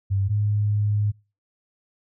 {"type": "tone pair in turn", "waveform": "sine", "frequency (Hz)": [98, 104.15], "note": ["G2", "G#2"], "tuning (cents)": [0, 5], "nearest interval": "minor second", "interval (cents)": 105, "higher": "second", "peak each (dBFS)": [-19, -19], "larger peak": "neither", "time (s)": [[0.1, 0.29], [0.29, 1.12]], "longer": "second", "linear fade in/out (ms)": 20, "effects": ["noise-tail reverb RT60 0.3 s tail -24 dB re dry"]}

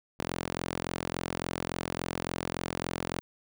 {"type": "tone with high-pass filter", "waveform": "sawtooth", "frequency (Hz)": 43.54, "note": "F1", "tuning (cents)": -5, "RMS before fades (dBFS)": -35, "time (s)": [0.19, 3.21], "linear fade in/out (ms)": 0, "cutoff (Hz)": 180, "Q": 0.55, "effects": []}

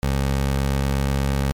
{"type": "tone with pitch glide", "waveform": "20% pulse", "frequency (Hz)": [68.1, 68.57], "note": ["C#2", "C#2"], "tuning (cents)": [-30, -18], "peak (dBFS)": -14, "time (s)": [0.03, 1.52], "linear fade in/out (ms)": 0, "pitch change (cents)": 12, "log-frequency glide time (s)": [0.16, 1.38], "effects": ["MP3 96 kbps"]}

